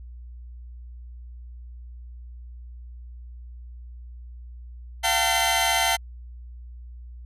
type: tone cluster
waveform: sawtooth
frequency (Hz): 689 / 763 / 898 / 2052 / 3128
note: F5 / G5 / A5 / C7 / G7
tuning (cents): -24 / -47 / +35 / -34 / -4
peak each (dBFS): -23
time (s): 5.03-5.97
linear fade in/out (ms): 20
effects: added 60 Hz sine -38 dBFS peak until 7.25 s + resampled to 32000 Hz